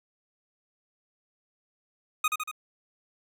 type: tone with echo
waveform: 25% pulse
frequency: 1244.5 Hz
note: D#6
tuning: in tune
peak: -18 dBFS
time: 2.24-2.28 s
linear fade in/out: 5 ms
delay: 78 ms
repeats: 3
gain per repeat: -4 dB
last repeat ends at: 2.514 s
effects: none